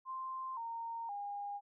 sine tone with pitch steps, 1046.5 / 921.6 / 811.6 Hz, C6 / A#5 / G#5, 0 / -20 / -40 cents, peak -39 dBFS, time 0.05-1.61 s, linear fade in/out 50 ms, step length 520 ms, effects none

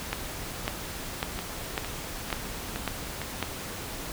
two click trains, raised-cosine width 0.3 ms, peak -17 / -11 dBFS, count 5 / 7, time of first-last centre 1.39-3.216 / 0.13-3.427 s, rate 2.19 / 1.82 Hz, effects pink hiss -37 dBFS RMS until 4.12 s

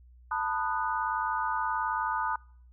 sine chord, B dominant seventh, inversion third, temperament just, 889 / 987.8 / 1234.7 / 1481.6 Hz, A5 / B5 / D#6 / F#6, +18 / 0 / -14 / +2 cents, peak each -32 / -33 / -33 / -35 dBFS, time 0.31-2.36 s, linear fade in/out 5 ms, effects noise-tail reverb RT60 0.6 s tail -26 dB re dry + added 61 Hz sine -52 dBFS peak until 2.72 s

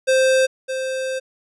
square tone pair in turn, 523.3 / 523.3 Hz, C5 / C5, 0 / 0 cents, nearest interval unison, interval 0 cents, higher neither, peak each -14 / -23 dBFS, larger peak first, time 0.07-0.47 / 0.68-1.2 s, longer second, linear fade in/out 20 ms, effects resampled to 24000 Hz

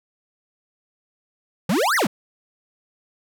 square exponential two-way sweep, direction up then down, 155.56 to 2115 to 155.56 Hz, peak -18 dBFS, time 1.69-2.07 s, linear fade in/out 5 ms, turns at 1.96 s, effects none

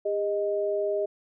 sine tone pair together, 403.7 / 622.3 Hz, G#4 / D#5, -49 / 0 cents, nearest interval perfect fifth, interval 749 cents, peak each -27 dBFS, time 0.05-1.06 s, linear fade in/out 10 ms, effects none

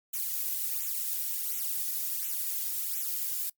violet noise with flanger, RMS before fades -32 dBFS, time 0.13-3.5 s, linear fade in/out 10 ms, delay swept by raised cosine 0.2 to 2.3 ms, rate 1.4 Hz, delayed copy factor -1, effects noise-tail reverb RT60 0.1 s tail -24 dB re dry + Opus 48 kbps

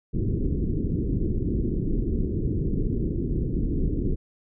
pink low-pass noise, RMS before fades -25 dBFS, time 0.13-4.16 s, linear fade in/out 20 ms, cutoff 400 Hz, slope 48 dB/octave, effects none

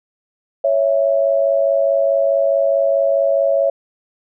sine tone pair together, 555.3 / 660 Hz, C#5 / E5, +3 / +2 cents, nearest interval minor third, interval 299 cents, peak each -14 / -17 dBFS, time 0.64-3.7 s, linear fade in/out 5 ms, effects none

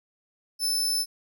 sawtooth tone, 5270 Hz, E8, 1 cent flat, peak -21 dBFS, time 0.59-1.06 s, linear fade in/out 50 ms, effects none

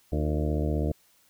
harmonic tone with a mistuned harmonic, 75.7 Hz, D#2, 47 cents flat, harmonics 1 / 2 / 3 / 4 / 5 / 6 / 7 / 8 / 9, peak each -27 / -31 / -35 / -33 / -38 / -36 / -39 / -38 / -42 dBFS, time 0.12-0.92 s, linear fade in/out 5 ms, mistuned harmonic 5, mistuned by -69 cents, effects white hiss -63 dBFS RMS until 1.29 s

